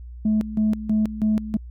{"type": "tone with tremolo", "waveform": "sine", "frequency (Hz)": 215.4, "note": "A3", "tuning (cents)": -37, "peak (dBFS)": -15, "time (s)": [0.25, 1.57], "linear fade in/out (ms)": 5, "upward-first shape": "square", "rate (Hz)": 3.1, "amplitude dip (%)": 80, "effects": ["tanh soft clip ceiling -14 dBFS", "added 60 Hz sine -35 dBFS peak until 1.7 s"]}